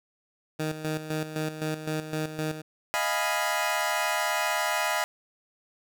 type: tone with tremolo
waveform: 15% pulse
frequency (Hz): 155.56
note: D#3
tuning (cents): 0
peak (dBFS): -21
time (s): 0.59-2.62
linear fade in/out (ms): 10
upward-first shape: square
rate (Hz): 3.9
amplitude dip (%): 65
type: chord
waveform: 20% pulse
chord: F half-diminished seventh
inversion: third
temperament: equal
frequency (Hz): 622.3 / 698.5 / 830.6 / 987.8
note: Eb5 / F5 / Ab5 / Cb6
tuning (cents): 0 / 0 / 0 / 0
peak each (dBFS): -26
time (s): 2.94-5.04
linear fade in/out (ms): 0
effects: none